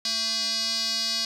square tone with band-pass filter, 225.1 Hz, A3, 40 cents sharp, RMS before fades -27 dBFS, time 0.05-1.25 s, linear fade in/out 2 ms, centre 4700 Hz, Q 5.8, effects none

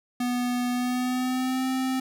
square tone with pitch glide, 245.9 to 260.5 Hz, B3 to C4, -7 to -7 cents, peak -25 dBFS, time 0.2-2 s, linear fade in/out 5 ms, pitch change +100 cents, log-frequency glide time 0.71-1.67 s, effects none

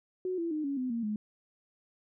sine tone with pitch steps, 368.6 / 336.1 / 306.4 / 279.3 / 254.7 / 232.2 / 211.7 Hz, F#4 / E4 / D#4 / C#4 / C4 / A#3 / G#3, -7 / +34 / -27 / +13 / -46 / -7 / +33 cents, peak -30 dBFS, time 0.25-1.16 s, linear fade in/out 2 ms, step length 130 ms, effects none

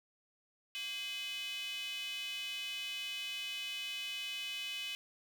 square tone with high-pass filter, 230.3 Hz, A#3, 21 cents flat, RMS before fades -41 dBFS, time 0.75-4.95 s, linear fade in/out 0 ms, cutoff 2800 Hz, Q 8.5, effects none

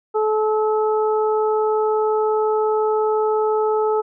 harmonic tone, 431.4 Hz, A4, 34 cents flat, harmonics 1 / 2 / 3, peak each -17 / -23 / -27 dBFS, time 0.14-4.02 s, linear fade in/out 20 ms, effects none

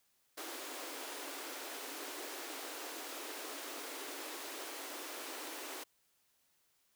pink high-pass noise, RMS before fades -45 dBFS, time 0.37-5.84 s, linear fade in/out 10 ms, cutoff 270 Hz, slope 96 dB/octave, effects white hiss -75 dBFS RMS until 6.95 s

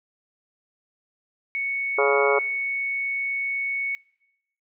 sine tone, 2218 Hz, C#7, in tune, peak -24 dBFS, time 1.55-3.95 s, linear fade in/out 0 ms
harmonic tone, 140 Hz, C#3, 18 cents sharp, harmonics 3 / 4 / 5 / 6 / 7 / 8 / 9 / 10, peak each -21 / -24 / -29 / -30 / -29 / -29 / -30 / -31 dBFS, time 1.98-2.39 s, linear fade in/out 5 ms
effects noise-tail reverb RT60 1.0 s tail -26 dB re dry

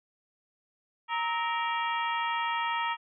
harmonic tone with a mistuned harmonic, 466.2 Hz, A#4, in tune, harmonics 2 / 3 / 4 / 5 / 6 / 7, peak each -30 / -34 / -36 / -38 / -40 / -41 dBFS, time 1.08-2.97 s, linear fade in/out 50 ms, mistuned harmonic 3, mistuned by -140 cents, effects none

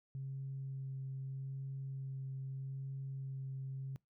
sine tone with vibrato, 134.6 Hz, C3, 49 cents sharp, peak -39 dBFS, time 0.15-3.96 s, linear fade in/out 0 ms, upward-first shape sine, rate 0.8 Hz, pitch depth 11 cents each way, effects noise-tail reverb RT60 0.2 s tail -25 dB re dry + tanh soft clip ceiling -35 dBFS

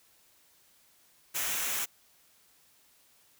white noise with comb filter, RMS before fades -32 dBFS, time 1.34-1.86 s, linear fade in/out 20 ms, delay 0.22 ms, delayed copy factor -0.5, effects white hiss -64 dBFS RMS until 3.39 s

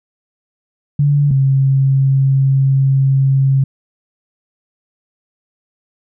sine tone pair in turn, 144 / 135.37 Hz, D3 / C#3, -34 / -41 cents, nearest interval minor second, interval 107 cents, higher first, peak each -9 dBFS, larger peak neither, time 0.99-1.31 / 1.31-3.64 s, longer second, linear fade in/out 5 ms, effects none

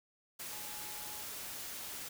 sine tone in noise, 845 Hz, G#5, 30 cents sharp, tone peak -53 dBFS, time 0.52-1.23 s, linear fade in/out 10 ms, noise white, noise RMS -44 dBFS, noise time 0.39-2.09 s, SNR -12 dB, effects none

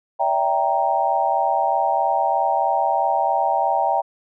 sine chord, E half-diminished seventh, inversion third, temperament equal with one note detuned, 576.2 / 659.3 / 784 / 932.3 Hz, D5 / E5 / G5 / Bb5, -33 / 0 / 0 / 0 cents, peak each -26 / -23 / -20 / -22 dBFS, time 0.19-4.02 s, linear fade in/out 20 ms, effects none

